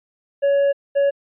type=tone pair in turn; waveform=triangle; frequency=561 / 561 Hz; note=C#5 / C#5; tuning=+21 / +21 cents; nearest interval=unison; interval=0 cents; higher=neither; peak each=-12 dBFS; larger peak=neither; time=0.42-0.73 / 0.95-1.11 s; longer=first; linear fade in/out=20 ms; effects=resampled to 8000 Hz